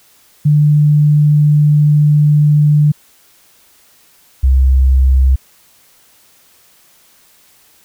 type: tone pair in turn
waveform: sine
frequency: 148.8 / 65.67 Hz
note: D3 / C2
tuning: +23 / +7 cents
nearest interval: octave + major second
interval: 1416 cents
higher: first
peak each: -6 dBFS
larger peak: neither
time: 0.45-2.92 / 4.43-5.36 s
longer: first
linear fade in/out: 10 ms
effects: white hiss -49 dBFS RMS until 7.84 s